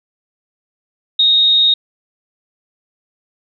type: tone with amplitude modulation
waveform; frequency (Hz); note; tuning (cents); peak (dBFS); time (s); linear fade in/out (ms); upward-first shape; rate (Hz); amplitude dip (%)
sine; 3729; A#7; 0; -7; 1.19-1.74; 5; sine; 222; 30
effects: none